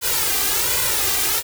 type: noise with flanger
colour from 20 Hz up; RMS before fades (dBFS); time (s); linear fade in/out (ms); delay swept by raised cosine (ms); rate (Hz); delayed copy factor
white; -20; 0.01-1.43; 50; 2 to 2.54; 1.3; +0.85
effects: none